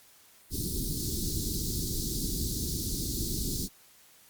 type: band-stop noise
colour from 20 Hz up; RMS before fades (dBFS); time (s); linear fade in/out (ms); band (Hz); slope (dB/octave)
pink; -32; 0.5-3.69; 50; 380 to 4000; 48
effects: white hiss -58 dBFS RMS until 4.29 s + Opus 48 kbps